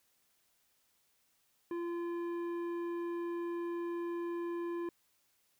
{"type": "tone with tanh clipping", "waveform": "sine", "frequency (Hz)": 343.2, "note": "F4", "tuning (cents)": -30, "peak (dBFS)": -37, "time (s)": [1.71, 4.89], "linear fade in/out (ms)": 2, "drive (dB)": 11, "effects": ["white hiss -74 dBFS RMS until 5.59 s"]}